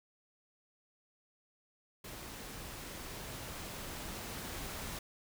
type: noise with level ramp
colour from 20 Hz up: pink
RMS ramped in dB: -47 to -42 dBFS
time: 2.04-4.99 s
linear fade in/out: 5 ms
effects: none